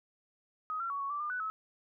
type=tone with pitch steps; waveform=sine; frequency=1258 / 1362 / 1123 / 1111 / 1166 / 1203 / 1489 / 1292 Hz; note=D#6 / F6 / C#6 / C#6 / D6 / D6 / F#6 / E6; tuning=+19 / -44 / +22 / +4 / -13 / +41 / +11 / -35 cents; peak=-33 dBFS; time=0.7-1.5 s; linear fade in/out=0 ms; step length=100 ms; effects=none